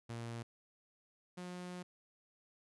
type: tone pair in turn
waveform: sawtooth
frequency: 116.54 / 179.41 Hz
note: A#2 / F3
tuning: 0 / +47 cents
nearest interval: perfect fifth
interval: 747 cents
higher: second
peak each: -38 / -40 dBFS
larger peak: first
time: 0.09-0.43 / 1.37-1.83 s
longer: second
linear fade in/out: 10 ms
effects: resampled to 24000 Hz